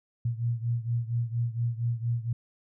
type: beating tone pair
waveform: sine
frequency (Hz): 116.54 / 120.84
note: A#2 / B2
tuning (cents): 0 / -37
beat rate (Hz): 4.3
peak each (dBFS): -28 / -31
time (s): 0.25-2.33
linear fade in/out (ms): 5
effects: none